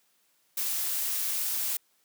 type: noise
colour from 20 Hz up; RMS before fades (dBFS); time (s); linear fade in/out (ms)
blue; -30; 0.57-1.77; 5
effects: white hiss -69 dBFS RMS until 2.04 s + high-pass 150 Hz 12 dB/octave